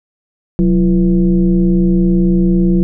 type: tone with frequency modulation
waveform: sine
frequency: 183 Hz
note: F#3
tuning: 19 cents flat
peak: -8 dBFS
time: 0.59-2.83 s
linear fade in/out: 0 ms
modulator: 154 Hz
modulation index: 0.92
effects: none